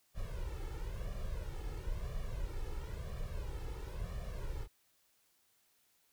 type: noise with flanger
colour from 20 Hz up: brown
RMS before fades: -40 dBFS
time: 0.14-4.68 s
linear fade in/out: 50 ms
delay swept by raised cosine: 1.7 to 2.31 ms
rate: 0.99 Hz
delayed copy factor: +0.85
effects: white hiss -73 dBFS RMS until 6.12 s